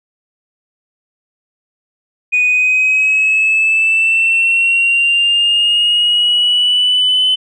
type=linear sweep; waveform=sine; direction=up; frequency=2469 to 3035 Hz; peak=-8 dBFS; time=2.32-7.36 s; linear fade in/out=20 ms; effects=tanh soft clip ceiling -6 dBFS